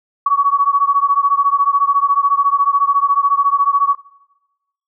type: beating tone pair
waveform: sine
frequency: 1120 / 1134 Hz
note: C#6 / C#6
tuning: +18 / +39 cents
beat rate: 14 Hz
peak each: -14 dBFS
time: 0.26-3.95 s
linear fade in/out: 5 ms
effects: noise-tail reverb RT60 1.0 s tail -20 dB re dry